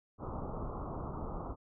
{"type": "low-pass noise", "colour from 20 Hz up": "pink", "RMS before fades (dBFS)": -40, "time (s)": [0.18, 1.56], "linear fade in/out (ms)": 50, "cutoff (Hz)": 1300, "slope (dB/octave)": 96, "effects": []}